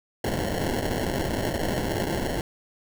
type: noise with sample-and-hold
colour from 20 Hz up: violet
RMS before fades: -27 dBFS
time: 0.24-2.41 s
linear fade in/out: 2 ms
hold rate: 1225 Hz
effects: none